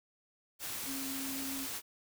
sine tone in noise, 270 Hz, C#4, 45 cents flat, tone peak -40 dBFS, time 0.85-1.68 s, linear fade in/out 50 ms, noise white, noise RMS -40 dBFS, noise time 0.59-1.82 s, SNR -3 dB, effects none

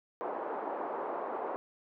white band-pass noise, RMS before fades -37 dBFS, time 0.21-1.56 s, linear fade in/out 0 ms, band 320 to 1000 Hz, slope 24 dB/octave, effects none

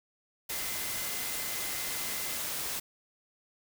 sine tone in noise, 2055 Hz, C7, 32 cents flat, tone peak -45 dBFS, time 0.5-2.38 s, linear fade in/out 10 ms, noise white, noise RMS -35 dBFS, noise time 0.49-2.8 s, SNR -13 dB, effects none

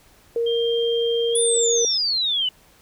sine tone, 466.2 Hz, A#4, in tune, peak -19 dBFS, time 0.36-1.85 s, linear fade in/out 2 ms
sine tone with pitch glide, 3188 to 3578 Hz, G7 to A7, +28 to +28 cents, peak -26 dBFS, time 0.46-1.98 s, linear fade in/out 10 ms, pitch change +200 cents, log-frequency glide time 1.32-1.39 s
sine exponential sweep, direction down, 9956 to 2931 Hz, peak -19 dBFS, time 1.35-2.49 s, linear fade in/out 5 ms
effects pink hiss -54 dBFS RMS until 2.81 s

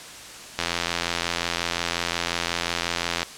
click train, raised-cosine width 0.2 ms, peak -6 dBFS, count 227, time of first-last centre 0.59-3.23 s, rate 85.6 Hz, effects white hiss -40 dBFS RMS until 3.37 s + low-pass 8000 Hz 12 dB/octave

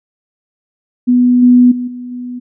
sine tone with level steps, 246.9 Hz, B3, in tune, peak -6 / -3 / -16 / -23 / -21 dBFS, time 1.07-2.4 s, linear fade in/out 20 ms, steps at 1.42 / 1.71 / 1.87 / 2.11 s, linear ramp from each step 10 ms, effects none

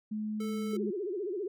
sine tone with pitch glide, 213.8 to 209.3 Hz, A3 to G#3, -49 to +14 cents, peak -32 dBFS, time 0.11-0.91 s, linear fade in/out 10 ms, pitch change -37 cents, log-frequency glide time 0.36-0.75 s
square tone, 438.8 Hz, A4, 5 cents flat, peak -39 dBFS, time 0.4-0.77 s, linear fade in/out 5 ms
sine tone with vibrato, 385.2 Hz, G4, 30 cents flat, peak -32 dBFS, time 0.73-1.48 s, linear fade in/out 5 ms, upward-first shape sine, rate 15 Hz, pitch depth 190 cents each way
effects none

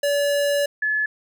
square / sine tone pair in turn, 573 / 1717.1 Hz, D5 / A6, -43 / -43 cents, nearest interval octave + perfect fifth, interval 1900 cents, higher second, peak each -19 / -19 dBFS, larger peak neither, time 0.03-0.66 / 0.82-1.06 s, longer first, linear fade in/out 5 ms, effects none

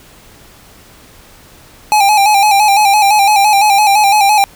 square tone with vibrato, 820 Hz, G#5, 22 cents flat, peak -7 dBFS, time 1.92-4.44 s, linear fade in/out 0 ms, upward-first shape square, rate 5.9 Hz, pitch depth 58 cents each way, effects pink hiss -41 dBFS RMS until 4.55 s

